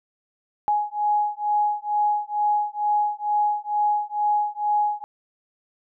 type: beating tone pair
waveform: sine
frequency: 834 / 836.2 Hz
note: G#5 / G#5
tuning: +7 / +12 cents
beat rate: 2.2 Hz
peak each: -23 dBFS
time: 0.68-5.04 s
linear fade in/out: 0 ms
effects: none